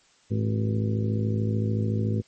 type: harmonic tone with a mistuned harmonic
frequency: 53.7 Hz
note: A1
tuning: 41 cents flat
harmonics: 2 / 3 / 4 / 5 / 6 / 7 / 8 / 9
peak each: -24 / -37 / -29 / -35 / -42 / -35 / -45 / -38 dBFS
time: 0.3-2.22 s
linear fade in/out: 20 ms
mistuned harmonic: 6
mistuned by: +99 cents
effects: white hiss -60 dBFS RMS until 2.27 s + MP3 32 kbps